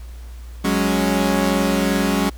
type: chord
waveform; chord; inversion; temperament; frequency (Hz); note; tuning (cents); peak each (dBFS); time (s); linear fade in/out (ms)
sawtooth; F# suspended second; none; equal; 185 / 207.7 / 277.2; F#3 / G#3 / C#4; 0 / 0 / 0; -17; 0.64-2.3; 10
effects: added 59 Hz sine -32 dBFS peak until 2.37 s + pink hiss -49 dBFS RMS until 2.37 s